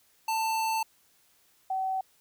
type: tone pair in turn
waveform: square / sine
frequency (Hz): 889 / 760.7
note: A5 / F#5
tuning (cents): +18 / +48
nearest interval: minor third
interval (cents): 270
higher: first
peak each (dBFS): -27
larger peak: neither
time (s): 0.28-0.83 / 1.7-2.01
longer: first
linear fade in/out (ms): 5
effects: white hiss -65 dBFS RMS until 2.2 s